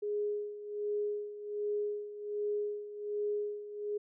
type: tone with tremolo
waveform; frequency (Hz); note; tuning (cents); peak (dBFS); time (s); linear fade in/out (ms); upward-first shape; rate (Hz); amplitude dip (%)
sine; 415.3; G#4; 0; -30; 0.02-3.98; 10; sine; 1.3; 75
effects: none